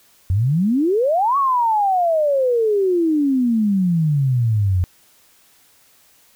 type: exponential two-way sweep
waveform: sine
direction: up then down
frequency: 87 to 1140 to 87 Hz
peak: -14 dBFS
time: 0.3-4.84 s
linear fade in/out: 0 ms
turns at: 1.37 s
effects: white hiss -54 dBFS RMS until 6.35 s